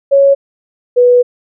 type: tone pair in turn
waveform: sine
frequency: 554.4 / 491.1 Hz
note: C#5 / B4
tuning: 0 / -10 cents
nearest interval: major second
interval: 210 cents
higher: first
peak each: -4 dBFS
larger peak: neither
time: 0.11-0.35 / 0.96-1.23 s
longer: second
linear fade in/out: 20 ms
effects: none